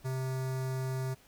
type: tone with notch filter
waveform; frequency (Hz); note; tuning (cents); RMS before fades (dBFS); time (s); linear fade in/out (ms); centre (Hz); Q
square; 130.8; C3; 0; -34; 0.04-1.15; 20; 3000; 1.2
effects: pink hiss -61 dBFS RMS until 1.27 s